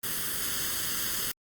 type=noise with comb filter; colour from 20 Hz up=white; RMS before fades=-31 dBFS; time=0.03-1.32 s; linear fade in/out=10 ms; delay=0.62 ms; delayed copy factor=+0.7; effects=Opus 32 kbps